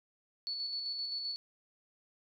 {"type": "tone with tremolo", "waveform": "sine", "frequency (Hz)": 4435, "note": "C#8", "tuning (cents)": 0, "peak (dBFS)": -34, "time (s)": [0.47, 1.36], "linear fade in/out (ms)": 0, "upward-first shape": "square", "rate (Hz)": 7.7, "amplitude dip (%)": 30, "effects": []}